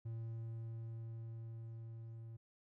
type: tone with level ramp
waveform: triangle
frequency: 113.9 Hz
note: A#2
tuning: 40 cents flat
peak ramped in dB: -39 to -46 dBFS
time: 0.05-2.37 s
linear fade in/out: 10 ms
effects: none